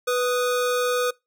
square tone pair together, 493.9 / 1244.6 Hz, B4 / D#6, 0 / 0 cents, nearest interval octave + major third, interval 1600 cents, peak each -22 / -28 dBFS, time 0.07-1.11 s, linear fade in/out 10 ms, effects noise-tail reverb RT60 0.2 s tail -23 dB re dry

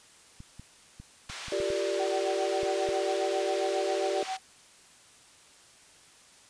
clicks, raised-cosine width 5 ms, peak -32 dBFS, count 9, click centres 0.404 / 0.596 / 1 / 1.299 / 1.483 / 1.602 / 1.703 / 2.632 / 2.889 s
white band-pass noise, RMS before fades -41 dBFS, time 1.29-4.37 s, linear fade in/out 5 ms, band 770 to 4400 Hz, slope 12 dB/octave
sine chord, G minor seventh, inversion third, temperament equal with one note detuned, 349.2 / 392 / 457.4 / 587.3 Hz, F4 / G4 / Bb4 / D5, 0 / 0 / -33 / 0 cents, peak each -36 / -31 / -36 / -31 dBFS, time 1.52-4.23 s, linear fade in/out 2 ms
sine tone with tremolo, 760 Hz, F#5, 46 cents sharp, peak -30 dBFS, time 1.99-4.39 s, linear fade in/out 10 ms, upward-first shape sine, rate 7.4 Hz, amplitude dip 90%
effects white hiss -56 dBFS RMS until 6.49 s + resampled to 22050 Hz

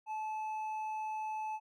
sine tone with hard clipping, 866 Hz, A5, 28 cents flat, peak -37 dBFS, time 0.06-1.6 s, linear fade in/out 50 ms, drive 4 dB, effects none

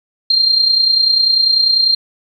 sine tone with amplitude modulation, 4186 Hz, C8, in tune, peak -7 dBFS, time 0.3-1.95 s, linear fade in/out 5 ms, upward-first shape sine, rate 30.1 Hz, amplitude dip 55%, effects 8-bit

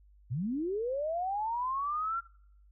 sine linear sweep, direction up, 105.7 to 1387 Hz, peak -30 dBFS, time 0.3-2.21 s, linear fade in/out 20 ms, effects noise-tail reverb RT60 0.7 s tail -25 dB re dry + added 50 Hz sine -57 dBFS peak until 2.71 s

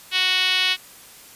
5% pulse tone with band-pass filter, 370 Hz, F#4, in tune, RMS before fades -20 dBFS, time 0.11-0.77 s, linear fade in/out 50 ms, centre 3100 Hz, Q 1.9, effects white hiss -45 dBFS RMS until 1.35 s + resampled to 32000 Hz

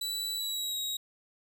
sawtooth tone with pitch glide, 3951 to 3808 Hz, B7 to A#7, 0 to +36 cents, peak -29 dBFS, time 0.01-0.97 s, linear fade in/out 5 ms, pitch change -64 cents, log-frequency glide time 0.35-0.8 s, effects none

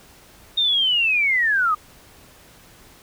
sine linear sweep, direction down, 3700 to 1196 Hz, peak -16 dBFS, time 0.57-1.75 s, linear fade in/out 10 ms, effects pink hiss -49 dBFS RMS until 3.02 s

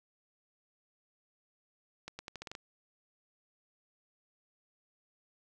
accelerating click train, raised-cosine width 0.2 ms, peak -25 dBFS, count 8, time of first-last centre 2.08-2.551 s, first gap 110 ms, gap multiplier 0.83, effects none

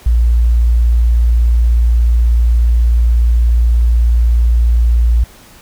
sine tone, 58.27 Hz, A#1, in tune, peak -7 dBFS, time 0.06-5.24 s, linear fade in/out 5 ms, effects pink hiss -41 dBFS RMS until 5.61 s

